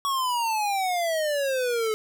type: exponential sweep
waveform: square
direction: down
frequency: 1125 to 428.7 Hz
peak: -24 dBFS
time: 0.05-1.94 s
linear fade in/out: 0 ms
effects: none